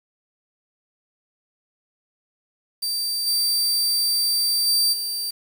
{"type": "tone with level steps", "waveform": "sawtooth", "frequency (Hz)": 4664, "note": "D8", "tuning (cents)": -13, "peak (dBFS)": [-20, -16, -14, -22], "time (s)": [2.82, 5.31], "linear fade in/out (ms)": 10, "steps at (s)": [3.26, 4.66, 4.92], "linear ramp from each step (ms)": 20, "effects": ["7-bit"]}